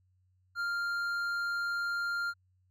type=tone with hard clipping; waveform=sine; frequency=1396.9 Hz; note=F6; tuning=in tune; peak=-32 dBFS; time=0.55-2.34 s; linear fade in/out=50 ms; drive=6 dB; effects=added 92 Hz sine -67 dBFS peak until 2.7 s